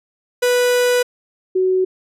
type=tone pair in turn; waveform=45% pulse / sine; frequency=492.4 / 373 Hz; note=B4 / F#4; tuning=-5 / +14 cents; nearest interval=perfect fourth; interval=481 cents; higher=first; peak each=-13 dBFS; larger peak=neither; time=0.42-1.03 / 1.55-1.85 s; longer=first; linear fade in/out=10 ms; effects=resampled to 32000 Hz